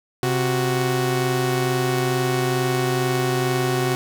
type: tone pair together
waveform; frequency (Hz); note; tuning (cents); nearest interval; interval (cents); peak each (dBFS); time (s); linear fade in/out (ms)
sawtooth; 130.81 / 370.2; C3 / F#4; 0 / +1; octave + tritone; 1801; -18; 0.23-3.95; 0
effects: none